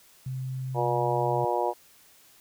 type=tone; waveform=sine; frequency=130.3 Hz; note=C3; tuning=7 cents flat; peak=-30 dBFS; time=0.26-1.45 s; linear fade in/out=5 ms
type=harmonic tone; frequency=120 Hz; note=B2; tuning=49 cents flat; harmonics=3 / 4 / 5 / 6 / 7 / 8; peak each=-31 / -31 / -31 / -31 / -31 / -31 dBFS; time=0.74-1.74 s; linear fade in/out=50 ms
effects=white hiss -57 dBFS RMS until 2.4 s